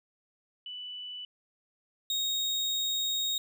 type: tone pair in turn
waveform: sine / 35% pulse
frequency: 2976 / 3740 Hz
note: F#7 / A#7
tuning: +9 / +5 cents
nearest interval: major third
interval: 396 cents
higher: second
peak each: -38 / -26 dBFS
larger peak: second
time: 0.66-1.25 / 2.1-3.38 s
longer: second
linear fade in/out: 2 ms
effects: none